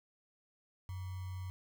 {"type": "tone with sample-and-hold", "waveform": "sine", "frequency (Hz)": 92.5, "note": "F#2", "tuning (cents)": 0, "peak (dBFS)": -39, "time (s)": [0.89, 1.5], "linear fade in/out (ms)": 0, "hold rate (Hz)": 1050, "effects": []}